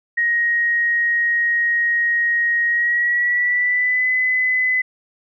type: tone with pitch glide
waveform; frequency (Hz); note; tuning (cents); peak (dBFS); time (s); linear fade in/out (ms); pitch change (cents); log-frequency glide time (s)
sine; 1880 to 2015; A#6 to B6; +14 to +34; -15; 0.17-4.82; 10; +120; 2.66-4.09
effects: none